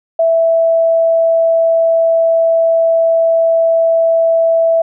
sine tone, 659.3 Hz, E5, in tune, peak -8 dBFS, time 0.19-4.82 s, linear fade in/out 5 ms, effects none

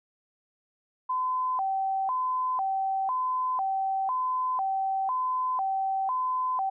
sine tone with vibrato, 887 Hz, A5, 14 cents sharp, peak -25 dBFS, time 1.09-6.7 s, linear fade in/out 10 ms, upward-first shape square, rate 1 Hz, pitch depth 240 cents each way, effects none

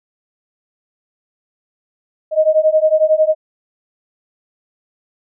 sine beating tone pair, 619 / 630 Hz, D#5 / D#5, -9 / +21 cents, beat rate 11 Hz, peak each -13 dBFS, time 2.31-3.35 s, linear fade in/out 50 ms, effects none

